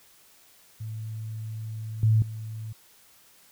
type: tone with level steps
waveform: sine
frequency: 110 Hz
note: A2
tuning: in tune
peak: -32 / -17 / -33 dBFS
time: 0.8-2.73 s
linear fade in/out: 10 ms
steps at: 2.03 / 2.22 s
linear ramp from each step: 2 ms
effects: white hiss -57 dBFS RMS until 3.51 s